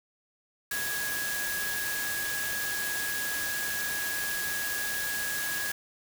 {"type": "tone in noise", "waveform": "sine", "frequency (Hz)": 1661.2, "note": "G#6", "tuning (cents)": 0, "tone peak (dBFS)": -32, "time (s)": [0.71, 5.72], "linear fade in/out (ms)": 5, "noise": "white", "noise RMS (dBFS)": -34, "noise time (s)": [0.71, 5.72], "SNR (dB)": -1, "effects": []}